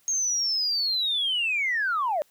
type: linear sweep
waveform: sine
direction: down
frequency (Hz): 6500 to 561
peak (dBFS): -22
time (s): 0.08-2.22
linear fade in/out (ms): 0
effects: tanh soft clip ceiling -18 dBFS + white hiss -63 dBFS RMS until 2.3 s